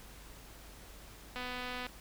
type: click train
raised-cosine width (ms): 0.3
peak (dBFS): -25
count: 127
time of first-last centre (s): 1.36-1.866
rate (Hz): 249
effects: added 50 Hz sine -54 dBFS peak until 2 s + pink hiss -54 dBFS RMS until 2 s